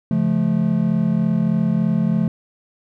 triangle chord, Db augmented, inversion none, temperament just, 138.59 / 173.24 / 216.5 Hz, Db3 / F3 / A3, 0 / -14 / -28 cents, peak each -22 / -17 / -17 dBFS, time 0.11-2.28 s, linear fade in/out 2 ms, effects none

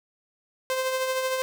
sawtooth tone with tremolo, 520 Hz, C5, 11 cents flat, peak -19 dBFS, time 0.7-1.42 s, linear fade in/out 0 ms, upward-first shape triangle, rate 13 Hz, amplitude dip 45%, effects none

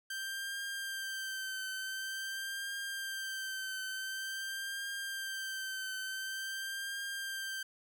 sawtooth tone with vibrato, 1568 Hz, G6, in tune, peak -34 dBFS, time 0.1-7.63 s, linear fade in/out 5 ms, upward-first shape triangle, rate 0.47 Hz, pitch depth 40 cents each way, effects none

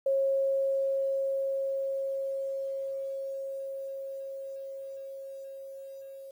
sine tone with level ramp, 543 Hz, C#5, 36 cents flat, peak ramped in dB -23 to -42 dBFS, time 0.06-6.31 s, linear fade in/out 5 ms, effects 10-bit

